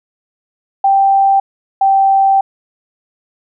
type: tone pair in turn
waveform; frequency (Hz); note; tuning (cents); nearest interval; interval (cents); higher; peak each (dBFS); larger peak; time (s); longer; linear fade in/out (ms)
sine; 784 / 779.9; G5 / G5; 0 / -9; unison; 9; first; -7; neither; 0.84-1.4 / 1.81-2.41; second; 5
effects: none